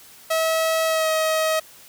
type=tone with pitch glide; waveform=sawtooth; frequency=645 to 633.9 Hz; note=E5 to D#5; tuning=-38 to +32 cents; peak=-15 dBFS; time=0.3-1.6 s; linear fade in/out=10 ms; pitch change=-30 cents; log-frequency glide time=0.86-1.09 s; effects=white hiss -47 dBFS RMS until 1.88 s